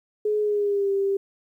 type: tone with pitch glide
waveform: sine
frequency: 422.4 to 394.1 Hz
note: G#4 to G4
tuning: +29 to +9 cents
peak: -20 dBFS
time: 0.25-1.17 s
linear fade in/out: 5 ms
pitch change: -120 cents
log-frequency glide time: 0.4-0.91 s
effects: 10-bit